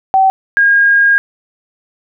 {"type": "tone pair in turn", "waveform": "sine", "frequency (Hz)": [767, 1625.2], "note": ["G5", "G#6"], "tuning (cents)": [-38, -38], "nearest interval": "octave + minor second", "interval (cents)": 1300, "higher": "second", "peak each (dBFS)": -6, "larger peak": "neither", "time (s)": [[0.14, 0.3], [0.57, 1.18]], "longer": "second", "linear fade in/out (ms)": 0, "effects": []}